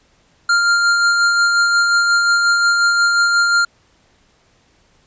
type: tone with tremolo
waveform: square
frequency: 1396.9 Hz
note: F6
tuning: in tune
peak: -11 dBFS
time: 0.49-3.65 s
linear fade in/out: 5 ms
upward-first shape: sine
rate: 5.6 Hz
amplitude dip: 30%
effects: pink hiss -56 dBFS RMS until 5.06 s + resampled to 16000 Hz